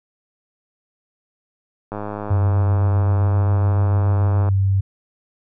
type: click train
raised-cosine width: 1 ms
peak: -14 dBFS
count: 268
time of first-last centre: 1.92-4.487 s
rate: 104 Hz
type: tone with pitch glide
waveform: sine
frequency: 96.3 to 97.03 Hz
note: G2 to G2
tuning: -30 to -17 cents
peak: -14 dBFS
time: 2.3-4.81 s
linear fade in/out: 10 ms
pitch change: +13 cents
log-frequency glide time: 3.16-3.33 s
effects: none